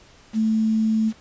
sine tone with quantisation, 220 Hz, A3, in tune, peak -17 dBFS, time 0.33-1.13 s, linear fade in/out 50 ms, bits 7, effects pink hiss -51 dBFS RMS until 1.2 s + resampled to 16000 Hz

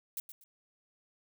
violet noise with echo, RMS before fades -37 dBFS, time 0.17-0.2 s, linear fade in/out 2 ms, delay 120 ms, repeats 2, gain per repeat -11 dB, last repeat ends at 0.44 s, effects none

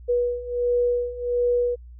sine beating tone pair, 485.1 / 486.5 Hz, B4 / B4, -31 / -26 cents, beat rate 1.4 Hz, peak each -25 / -22 dBFS, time 0.08-1.76 s, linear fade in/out 20 ms, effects added 60 Hz sine -40 dBFS peak until 1.99 s

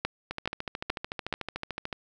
two click trains, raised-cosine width 0.3 ms, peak -17 / -11 dBFS, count 23 / 4, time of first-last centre 0.31-1.928 / 0.05-1.327 s, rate 13.6 / 2.35 Hz, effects none

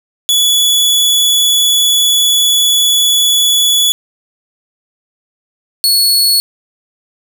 sawtooth tone pair in turn, 3415 / 4378 Hz, G#7 / C#8, +48 / -22 cents, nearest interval major third, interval 430 cents, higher second, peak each -5 dBFS, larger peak neither, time 0.29-3.92 / 5.84-6.4 s, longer first, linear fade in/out 0 ms, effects none

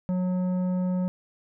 sine tone with tanh clipping, 182.4 Hz, F#3, 24 cents flat, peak -25 dBFS, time 0.09-1.08 s, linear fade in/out 0 ms, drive 10 dB, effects none

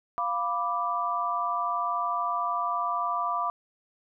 sine chord, B diminished, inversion second, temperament equal, 698.5 / 987.8 / 1174.7 Hz, F5 / B5 / D6, 0 / 0 / 0 cents, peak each -32 / -31 / -28 dBFS, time 0.18-3.5 s, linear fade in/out 0 ms, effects none

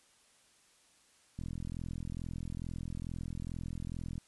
click train, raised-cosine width 5 ms, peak -28 dBFS, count 119, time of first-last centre 1.39-4.18 s, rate 42.3 Hz, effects white hiss -66 dBFS RMS until 4.27 s + resampled to 24000 Hz

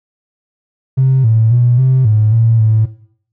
triangle tone with pitch steps, 132.2 / 111.7 / 121.3 / 130.6 / 107.6 / 114 / 109.6 Hz, C3 / A2 / B2 / C3 / A2 / A#2 / A2, +18 / +27 / -31 / -3 / -38 / -38 / -6 cents, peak -3 dBFS, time 0.97-2.86 s, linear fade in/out 20 ms, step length 270 ms, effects noise-tail reverb RT60 0.6 s tail -20 dB re dry + tanh soft clip ceiling -5 dBFS

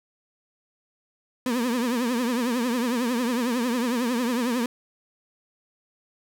35% pulse tone with vibrato, 242.2 Hz, B3, 34 cents flat, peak -21 dBFS, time 1.46-4.66 s, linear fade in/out 2 ms, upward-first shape triangle, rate 11 Hz, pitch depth 140 cents each way, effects none

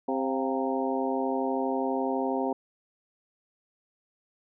harmonic tone with a mistuned harmonic, 132.1 Hz, C3, 17 cents sharp, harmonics 2 / 3 / 4 / 5 / 6 / 7, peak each -30 / -32 / -33 / -34 / -35 / -35 dBFS, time 0.08-2.53 s, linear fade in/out 5 ms, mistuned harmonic 5, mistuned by +83 cents, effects none

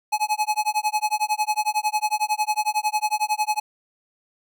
square tone with tremolo, 849 Hz, G#5, 38 cents sharp, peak -18 dBFS, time 0.12-3.6 s, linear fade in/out 10 ms, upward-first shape sine, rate 11 Hz, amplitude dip 100%, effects none

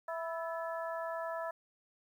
harmonic tone with a mistuned harmonic, 329.6 Hz, E4, in tune, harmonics 2 / 3 / 4 / 5, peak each -38 / -42 / -44 / -46 dBFS, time 0.08-1.51 s, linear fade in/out 5 ms, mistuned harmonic 5, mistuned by +74 cents, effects 11-bit

